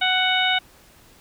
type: harmonic tone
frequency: 742 Hz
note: F#5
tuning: 5 cents sharp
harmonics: 1 / 2 / 3 / 4 / 5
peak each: -24 / -24 / -24 / -24 / -24 dBFS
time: 0.01-0.59 s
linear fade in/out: 10 ms
effects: pink hiss -52 dBFS RMS until 1.2 s